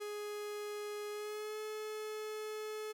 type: tone with pitch glide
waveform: 45% pulse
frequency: 416.4 to 429.6 Hz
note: G#4 to A4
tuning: +5 to -41 cents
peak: -40 dBFS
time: 0-2.93 s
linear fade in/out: 20 ms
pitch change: +54 cents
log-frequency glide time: 1.1-1.59 s
effects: none